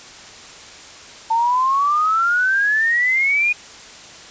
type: exponential sweep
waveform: sine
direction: up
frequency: 893 to 2472 Hz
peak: -14 dBFS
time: 1.3-3.53 s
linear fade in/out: 10 ms
effects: white hiss -39 dBFS RMS until 4.3 s + resampled to 16000 Hz